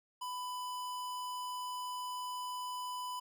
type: tone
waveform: square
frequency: 997 Hz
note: B5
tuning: 16 cents sharp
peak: -39 dBFS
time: 0.21-3.2 s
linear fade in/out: 10 ms
effects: none